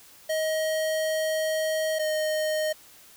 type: tone pair in turn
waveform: square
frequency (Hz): 630 / 619.5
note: D#5 / D#5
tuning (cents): +21 / -8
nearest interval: unison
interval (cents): 29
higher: first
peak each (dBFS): -25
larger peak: neither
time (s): 0.29-1.99 / 1.99-2.73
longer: first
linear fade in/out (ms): 10
effects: white hiss -52 dBFS RMS until 3.16 s